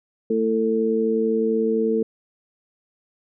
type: harmonic tone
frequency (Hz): 111.5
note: A2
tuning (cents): +23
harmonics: 2 / 3 / 4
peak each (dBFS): -23 / -27 / -20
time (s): 0.3-2.03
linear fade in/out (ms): 5
effects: none